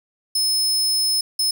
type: tone bursts at uneven times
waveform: sawtooth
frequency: 5200 Hz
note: E8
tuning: 24 cents flat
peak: -15 dBFS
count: 2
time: 0.35-1.21 / 1.39-1.51 s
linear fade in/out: 5 ms
effects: none